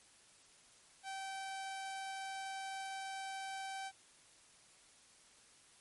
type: tone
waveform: sawtooth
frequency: 774 Hz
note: G5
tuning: 22 cents flat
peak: -38 dBFS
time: 1.03-3.92 s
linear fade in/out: 50 ms
effects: white hiss -64 dBFS RMS until 5.8 s + MP3 48 kbps